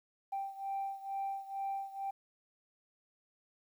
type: beating tone pair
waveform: sine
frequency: 784 / 786.2 Hz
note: G5 / G5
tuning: 0 / +5 cents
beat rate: 2.2 Hz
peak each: -37 / -40 dBFS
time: 0.32-2.11 s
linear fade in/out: 10 ms
effects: tanh soft clip ceiling -31 dBFS + 11-bit